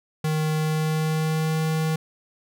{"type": "tone with pitch glide", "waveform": "square", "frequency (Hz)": [155.56, 158.28], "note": ["D#3", "D#3"], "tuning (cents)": [0, 30], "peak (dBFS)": -22, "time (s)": [0.24, 1.96], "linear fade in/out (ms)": 5, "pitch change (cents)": 30, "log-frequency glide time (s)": [0.54, 1.6], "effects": []}